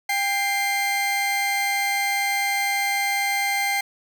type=tone pair together; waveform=40% pulse; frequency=796 / 2089 Hz; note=G5 / C7; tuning=+26 / -3 cents; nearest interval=octave + perfect fourth; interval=1671 cents; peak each=-24 / -22 dBFS; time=0.09-3.81 s; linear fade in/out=5 ms; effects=none